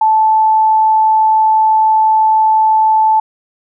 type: tone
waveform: sine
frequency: 874 Hz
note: A5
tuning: 12 cents flat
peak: -7 dBFS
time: 0.01-3.2 s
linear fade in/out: 5 ms
effects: none